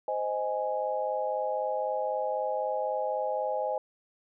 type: chord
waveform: sine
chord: Ab major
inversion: first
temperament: just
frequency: 519.1 / 623 / 830.6 Hz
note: C5 / Eb5 / Ab5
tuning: -14 / +2 / 0 cents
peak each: -32 dBFS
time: 0.08-3.78 s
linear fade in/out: 2 ms
effects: none